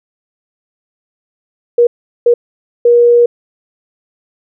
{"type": "tone bursts at uneven times", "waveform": "sine", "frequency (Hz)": 477.1, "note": "A#4", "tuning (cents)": 40, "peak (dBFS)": -4, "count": 3, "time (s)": [[1.78, 1.87], [2.26, 2.34], [2.85, 3.26]], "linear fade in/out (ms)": 5, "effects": []}